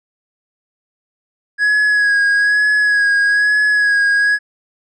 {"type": "tone with vibrato", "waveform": "triangle", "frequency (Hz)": 1666, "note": "G#6", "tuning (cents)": 5, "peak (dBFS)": -9, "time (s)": [1.58, 4.39], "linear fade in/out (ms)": 50, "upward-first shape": "sine", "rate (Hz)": 1.1, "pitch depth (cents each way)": 29, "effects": ["resampled to 22050 Hz"]}